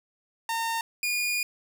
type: tone pair in turn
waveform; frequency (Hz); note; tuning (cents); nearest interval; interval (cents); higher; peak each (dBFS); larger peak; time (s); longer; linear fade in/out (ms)
sawtooth; 913 / 2437; A#5 / D#7; -36 / -37; octave + perfect fourth; 1699; second; -23 / -22; second; 0.49-0.81 / 1.03-1.43; second; 2
effects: none